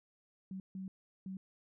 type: tone bursts at uneven times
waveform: sine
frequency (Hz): 189.8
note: F#3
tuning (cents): +44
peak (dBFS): -40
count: 3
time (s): 0.51-0.6 / 0.75-0.88 / 1.26-1.37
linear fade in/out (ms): 2
effects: none